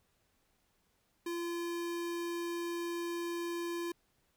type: tone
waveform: square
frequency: 342.7 Hz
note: F4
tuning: 33 cents flat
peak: -36 dBFS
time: 1.26-3.92 s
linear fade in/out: 5 ms
effects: pink hiss -75 dBFS RMS until 4.36 s